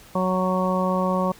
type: harmonic tone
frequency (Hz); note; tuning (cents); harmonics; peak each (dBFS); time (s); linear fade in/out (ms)
185; F#3; 0; 1 / 2 / 3 / 4 / 5 / 6; -23 / -31 / -25 / -33 / -29 / -27; 0.15-1.32; 5
effects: pink hiss -48 dBFS RMS until 1.39 s